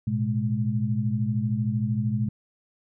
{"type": "tone cluster", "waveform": "sine", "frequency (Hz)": [111.4, 124.4, 210.8], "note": ["A2", "B2", "G#3"], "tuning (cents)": [22, 13, 26], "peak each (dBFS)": -27, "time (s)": [0.07, 2.29], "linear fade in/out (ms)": 5, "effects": []}